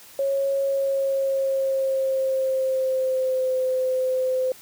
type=tone with pitch glide; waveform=sine; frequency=549 to 515.2 Hz; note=C#5 to C5; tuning=-17 to -27 cents; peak=-20 dBFS; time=0.19-4.52 s; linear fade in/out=2 ms; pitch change=-110 cents; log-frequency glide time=0.67-3.56 s; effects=white hiss -47 dBFS RMS until 4.61 s